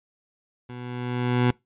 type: tone with level ramp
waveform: 20% pulse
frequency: 123.3 Hz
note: B2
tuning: 2 cents flat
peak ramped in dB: -32 to -12 dBFS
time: 0.69-1.51 s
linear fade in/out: 5 ms
effects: noise-tail reverb RT60 0.2 s tail -24 dB re dry + resampled to 8000 Hz